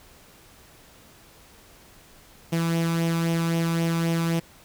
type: tone with flanger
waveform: sawtooth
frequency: 166.4 Hz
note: E3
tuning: 17 cents sharp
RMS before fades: -24 dBFS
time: 2.52-4.4 s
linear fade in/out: 10 ms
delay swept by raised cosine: 0.33 to 0.85 ms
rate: 3.8 Hz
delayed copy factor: +0.5
effects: pink hiss -52 dBFS RMS until 4.64 s